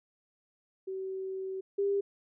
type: tone pair in turn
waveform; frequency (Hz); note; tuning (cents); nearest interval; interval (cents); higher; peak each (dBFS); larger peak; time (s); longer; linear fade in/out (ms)
sine; 380.9 / 399.3; G4 / G4; -50 / +32; minor second; 82; second; -34 / -26; second; 0.87-1.61 / 1.78-2.01; first; 10
effects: none